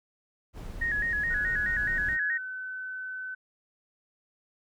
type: noise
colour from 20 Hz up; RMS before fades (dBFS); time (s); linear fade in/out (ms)
brown; -38; 0.53-2.18; 50
type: tone with vibrato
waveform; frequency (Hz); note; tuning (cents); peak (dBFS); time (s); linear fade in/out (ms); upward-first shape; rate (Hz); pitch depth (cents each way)
sine; 1772; A6; +12; -26; 0.81-2.38; 10; square; 4.7; 86
type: tone with pitch glide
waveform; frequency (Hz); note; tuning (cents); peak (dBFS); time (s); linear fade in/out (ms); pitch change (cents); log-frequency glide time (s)
sine; 1480 to 1515.5; F#6 to F#6; 0 to +41; -34; 1.3-3.35; 10; +41; 1.72-2.15
effects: none